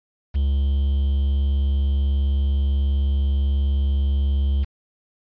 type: tone with quantisation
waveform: triangle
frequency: 69.3 Hz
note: C#2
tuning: in tune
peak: -15 dBFS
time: 0.34-4.65 s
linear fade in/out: 20 ms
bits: 7
effects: resampled to 11025 Hz